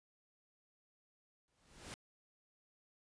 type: noise with exponential growth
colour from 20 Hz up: pink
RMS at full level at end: -45 dBFS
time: 1.48-1.94 s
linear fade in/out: 0 ms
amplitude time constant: 100 ms
effects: resampled to 22050 Hz